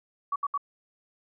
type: tone bursts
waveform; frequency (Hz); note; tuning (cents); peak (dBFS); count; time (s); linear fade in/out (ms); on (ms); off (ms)
sine; 1133; C#6; +37; -25; 3; 0.32-0.577; 5; 39; 70
effects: none